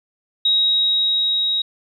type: tone with level ramp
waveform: sine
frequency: 3802 Hz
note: A#7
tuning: 33 cents sharp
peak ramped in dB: -13 to -17 dBFS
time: 0.45-1.62 s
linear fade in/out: 5 ms
effects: 9-bit